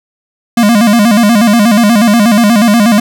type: tone with vibrato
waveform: square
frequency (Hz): 220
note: A3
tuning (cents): 0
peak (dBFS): -5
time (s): 0.57-3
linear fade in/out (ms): 5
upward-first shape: square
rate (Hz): 8.3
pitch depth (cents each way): 120
effects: none